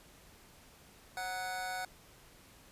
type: tone with amplitude modulation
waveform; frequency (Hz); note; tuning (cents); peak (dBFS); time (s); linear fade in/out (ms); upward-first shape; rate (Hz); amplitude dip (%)
25% pulse; 740; F#5; 0; -30; 1.17-1.85; 2; sine; 200; 60
effects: pink hiss -59 dBFS RMS until 2.71 s + resampled to 32000 Hz